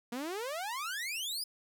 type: exponential sweep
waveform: sawtooth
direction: up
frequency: 230.1 to 5140 Hz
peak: -32 dBFS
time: 0.12-1.44 s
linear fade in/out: 5 ms
effects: none